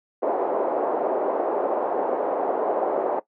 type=band-pass noise; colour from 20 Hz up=white; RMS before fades=-24 dBFS; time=0.22-3.2 s; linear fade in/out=10 ms; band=370 to 740 Hz; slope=24 dB/octave; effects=noise-tail reverb RT60 0.1 s tail -17 dB re dry